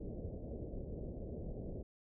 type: low-pass noise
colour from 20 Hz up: pink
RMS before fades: -44 dBFS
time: 0-1.83 s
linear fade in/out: 10 ms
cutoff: 600 Hz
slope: 48 dB/octave
effects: none